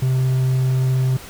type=tone; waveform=triangle; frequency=129.8 Hz; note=C3; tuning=13 cents flat; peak=-13 dBFS; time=0.02-1.17 s; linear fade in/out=5 ms; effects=pink hiss -38 dBFS RMS until 1.29 s